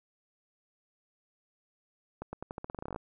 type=accelerating click train; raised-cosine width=1 ms; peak=-24 dBFS; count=16; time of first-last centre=2.22-2.961 s; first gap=110 ms; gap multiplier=0.87; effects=none